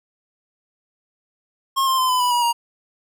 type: tone with pitch steps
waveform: square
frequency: 1076 / 1052.6 / 1029.8 / 1007.4 / 985.6 / 964.2 / 943.2 Hz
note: C6 / C6 / C6 / B5 / B5 / B5 / A#5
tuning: +48 / +10 / -28 / +34 / -4 / -42 / +20 cents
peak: -17 dBFS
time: 1.76-2.53 s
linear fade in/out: 20 ms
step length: 110 ms
effects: none